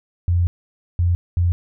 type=tone bursts at uneven times; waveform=sine; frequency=87.31 Hz; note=F2; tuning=in tune; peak=-14 dBFS; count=3; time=0.28-0.47 / 0.99-1.15 / 1.37-1.52 s; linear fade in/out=0 ms; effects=none